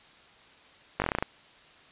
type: slowing click train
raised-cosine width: 0.5 ms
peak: -11 dBFS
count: 9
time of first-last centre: 1-1.225 s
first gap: 19 ms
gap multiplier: 1.11
effects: white hiss -55 dBFS RMS until 1.91 s + resampled to 8000 Hz